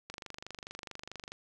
click train, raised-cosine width 0.2 ms, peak -25 dBFS, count 31, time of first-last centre 0.1-1.32 s, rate 24.6 Hz, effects none

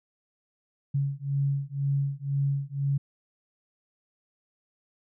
sine beating tone pair, 138.59 / 140.59 Hz, C#3 / C#3, 0 / +25 cents, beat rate 2 Hz, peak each -28 dBFS, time 0.94-2.98 s, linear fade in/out 10 ms, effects none

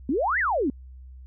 sine exponential two-way sweep, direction up then down, 240 to 2093 to 240 Hz, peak -21 dBFS, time 0.09-0.7 s, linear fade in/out 2 ms, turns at 0.39 s, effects added 64 Hz sine -41 dBFS peak until 1.26 s

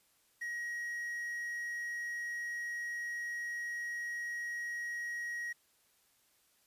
triangle tone with quantisation, 1896 Hz, A#6, 29 cents sharp, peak -35 dBFS, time 0.41-5.53 s, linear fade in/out 10 ms, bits 10, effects white hiss -71 dBFS RMS until 6.66 s + resampled to 32000 Hz

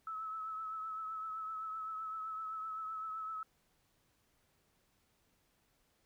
sine tone with vibrato, 1298 Hz, E6, 27 cents flat, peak -39 dBFS, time 0.07-3.43 s, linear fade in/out 2 ms, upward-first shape triangle, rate 7.8 Hz, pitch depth 34 cents each way, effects pink hiss -75 dBFS RMS until 6.05 s

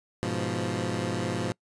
15% pulse chord, F diminished, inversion first, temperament equal, 103.83 / 123.47 / 174.61 Hz, Ab2 / Cb3 / F3, 0 / 0 / 0 cents, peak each -26 dBFS, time 0.23-1.52 s, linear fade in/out 0 ms, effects noise-tail reverb RT60 0.1 s tail -25 dB re dry + resampled to 22050 Hz

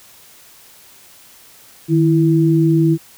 sine tone pair together, 155.7 / 329.6 Hz, D#3 / E4, +2 / 0 cents, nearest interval octave + minor second, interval 1298 cents, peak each -13 dBFS, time 1.88-2.98 s, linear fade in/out 50 ms, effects white hiss -45 dBFS RMS until 3.17 s

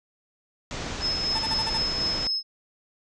pink low-pass noise, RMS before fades -33 dBFS, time 0.71-2.27 s, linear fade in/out 0 ms, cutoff 7100 Hz, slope 48 dB/octave
sine tone with tremolo, 5180 Hz, E8, 31 cents flat, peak -23 dBFS, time 1-2.43 s, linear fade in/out 50 ms, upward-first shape sine, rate 4 Hz, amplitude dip 40%
40% pulse tone bursts, 889 Hz, A5, 18 cents sharp, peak -28 dBFS, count 6, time 1.35-1.777 s, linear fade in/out 5 ms, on 37 ms, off 41 ms
effects resampled to 24000 Hz

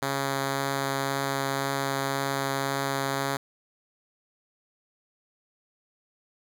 5% pulse tone with vibrato, 137.4 Hz, C#3, 15 cents flat, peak -15 dBFS, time 0.02-3.37 s, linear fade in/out 5 ms, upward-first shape triangle, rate 1.9 Hz, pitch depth 8 cents each way, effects none

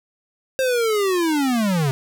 square linear sweep, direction down, 533 to 128.7 Hz, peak -18 dBFS, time 0.59-1.91 s, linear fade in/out 0 ms, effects none

